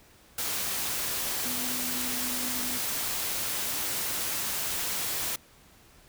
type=tone in noise; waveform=sine; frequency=249.9 Hz; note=B3; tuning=21 cents sharp; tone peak=-38 dBFS; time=1.45-2.78 s; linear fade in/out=5 ms; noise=white; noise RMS=-31 dBFS; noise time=0.38-5.36 s; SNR=-10 dB; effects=pink hiss -57 dBFS RMS until 6.08 s